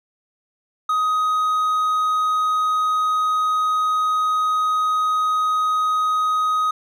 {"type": "tone", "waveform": "triangle", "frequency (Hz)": 1255, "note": "D#6", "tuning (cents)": 15, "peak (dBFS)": -15, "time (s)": [0.89, 6.71], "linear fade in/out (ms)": 5, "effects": []}